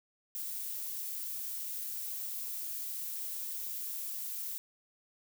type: noise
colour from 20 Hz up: violet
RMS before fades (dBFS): -39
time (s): 0.35-4.58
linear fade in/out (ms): 0
effects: none